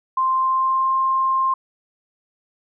sine tone with pitch glide, 1046.5 to 1057.4 Hz, C6 to C6, 0 to +18 cents, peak -16 dBFS, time 0.17-1.54 s, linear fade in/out 5 ms, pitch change +18 cents, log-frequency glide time 0.35-0.95 s, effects none

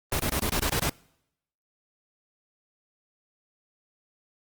pink noise bursts, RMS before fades -26 dBFS, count 8, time 0.12-0.896 s, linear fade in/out 2 ms, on 76 ms, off 24 ms, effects noise-tail reverb RT60 0.8 s tail -25 dB re dry + Opus 24 kbps

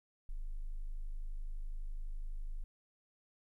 sine tone, 25.96 Hz, G#0, in tune, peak -36 dBFS, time 0.29-2.64 s, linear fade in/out 0 ms, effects tanh soft clip ceiling -32 dBFS + 13-bit

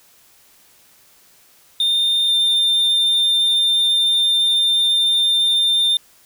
triangle tone pair in turn, 3624 / 3603 Hz, A#7 / A7, -50 / +40 cents, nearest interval unison, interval 10 cents, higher first, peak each -13 / -12 dBFS, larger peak second, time 1.8-2.28 / 2.28-5.97 s, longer second, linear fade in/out 2 ms, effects white hiss -52 dBFS RMS until 6.25 s

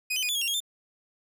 sawtooth tone with pitch steps, 2496 / 3044 / 2468 / 3463 / 3283 / 2767 / 3275 / 3568 Hz, D#7 / F#7 / D#7 / A7 / G#7 / F7 / G#7 / A7, +5 / +48 / -15 / -28 / -21 / -17 / -25 / +23 cents, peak -23 dBFS, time 0.1-0.604 s, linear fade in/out 10 ms, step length 63 ms, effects none

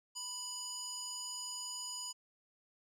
square tone with band-pass filter, 987.8 Hz, B5, in tune, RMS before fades -43 dBFS, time 0.15-2.13 s, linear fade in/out 20 ms, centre 6300 Hz, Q 3.6, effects none

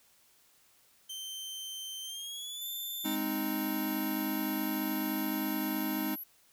sawtooth tone with pitch glide, 3110 to 3552 Hz, G7 to A7, -14 to +16 cents, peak -36 dBFS, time 1.09-3.16 s, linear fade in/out 10 ms, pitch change +230 cents, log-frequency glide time 2.02-2.68 s
sine tone, 11720 Hz, F#9, 18 cents flat, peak -39 dBFS, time 2.61-6.24 s, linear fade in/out 10 ms
square chord, Ab major, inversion none, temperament equal, 207.7 / 261.6 / 311.1 Hz, Ab3 / C4 / Eb4, 0 / 0 / 0 cents, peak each -38 / -38 / -35 dBFS, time 3.04-6.16 s, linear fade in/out 20 ms
effects white hiss -65 dBFS RMS until 6.52 s

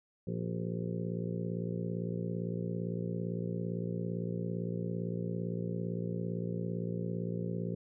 harmonic tone with a mistuned harmonic, 57.7 Hz, A#1, 17 cents flat, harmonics 2 / 3 / 4 / 5 / 6 / 7 / 8 / 9, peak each -39 / -36 / -44 / -50 / -46 / -44 / -45 / -47 dBFS, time 0.27-7.75 s, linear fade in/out 5 ms, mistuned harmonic 6, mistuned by +75 cents, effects none

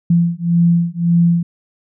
sine beating tone pair, 169.8 / 171.6 Hz, F3 / F3, -48 / -30 cents, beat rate 1.8 Hz, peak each -14 dBFS, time 0.1-1.43 s, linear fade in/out 5 ms, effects none

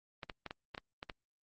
clicks, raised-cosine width 0.3 ms, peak -25 dBFS, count 8, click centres 0.232 / 0.298 / 0.463 / 0.509 / 0.748 / 0.779 / 1.029 / 1.098 s, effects Opus 32 kbps

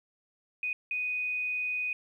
sine tone bursts at uneven times, 2489 Hz, D#7, in tune, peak -29 dBFS, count 2, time 0.63-0.73 / 0.91-1.93 s, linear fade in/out 2 ms, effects 11-bit

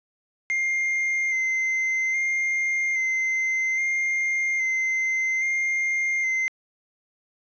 triangle tone with vibrato, 2093 Hz, C7, in tune, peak -20 dBFS, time 0.5-6.48 s, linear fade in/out 0 ms, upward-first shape square, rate 0.61 Hz, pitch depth 17 cents each way, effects resampled to 16000 Hz

